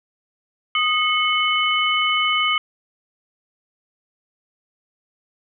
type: tone cluster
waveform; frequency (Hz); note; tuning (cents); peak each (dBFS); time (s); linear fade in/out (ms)
sine; 1240 / 2179 / 3014; D#6 / C#7 / F#7; -6 / -30 / +31; -21; 0.75-2.58; 2
effects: none